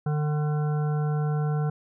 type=harmonic tone; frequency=150 Hz; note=D3; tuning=37 cents sharp; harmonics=1 / 3 / 5 / 7 / 9 / 10; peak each=-23 / -35 / -37 / -45 / -43 / -47 dBFS; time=0.06-1.7 s; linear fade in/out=5 ms; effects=none